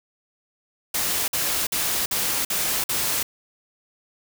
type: noise bursts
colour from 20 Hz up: white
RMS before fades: -24 dBFS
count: 6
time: 0.94-3.23 s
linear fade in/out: 5 ms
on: 340 ms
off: 50 ms
effects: none